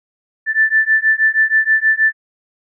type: beating tone pair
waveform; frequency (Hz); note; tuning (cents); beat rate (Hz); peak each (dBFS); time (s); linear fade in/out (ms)
sine; 1760 / 1766.3; A6 / A6; 0 / +6; 6.3; -14; 0.46-2.13; 50
effects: none